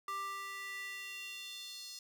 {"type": "tone with high-pass filter sweep", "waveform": "square", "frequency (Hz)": 393.4, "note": "G4", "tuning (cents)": 6, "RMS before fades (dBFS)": -44, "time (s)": [0.08, 1.99], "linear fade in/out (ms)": 2, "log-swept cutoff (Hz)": [1100, 4900], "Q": 3.3, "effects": []}